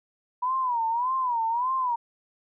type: tone with vibrato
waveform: sine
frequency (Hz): 973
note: B5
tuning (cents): -26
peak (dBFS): -23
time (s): 0.42-1.96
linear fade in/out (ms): 10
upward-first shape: sine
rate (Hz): 1.7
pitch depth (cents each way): 140
effects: none